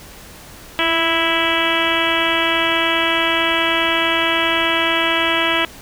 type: harmonic tone with a mistuned harmonic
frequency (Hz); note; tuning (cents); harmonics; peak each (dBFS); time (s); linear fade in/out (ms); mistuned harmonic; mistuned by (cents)
329.4; E4; -1; 1 / 2 / 3 / 4 / 5 / 6 / 7 / 8 / 9 / 10; -24 / -24 / -24 / -24 / -24 / -24 / -24 / -24 / -24 / -24; 0.79-5.65; 0; 1; +26
effects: pink hiss -39 dBFS RMS until 5.81 s